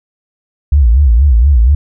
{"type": "tone with vibrato", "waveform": "sine", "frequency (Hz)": 63.9, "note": "C2", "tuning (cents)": -40, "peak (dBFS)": -4, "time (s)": [0.72, 1.75], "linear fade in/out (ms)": 5, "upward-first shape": "sine", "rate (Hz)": 4.2, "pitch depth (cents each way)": 250, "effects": []}